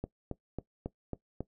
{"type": "click train", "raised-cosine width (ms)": 2, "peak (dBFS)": -22, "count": 6, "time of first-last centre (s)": [0.04, 1.406], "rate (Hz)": 3.66, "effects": ["noise-tail reverb RT60 0.1 s tail -18 dB re dry"]}